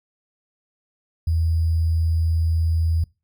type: tone with sample-and-hold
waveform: sine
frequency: 81.8 Hz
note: E2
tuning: 13 cents flat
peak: -17 dBFS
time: 1.27-3.04 s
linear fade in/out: 5 ms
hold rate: 4900 Hz
effects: noise-tail reverb RT60 0.3 s tail -25 dB re dry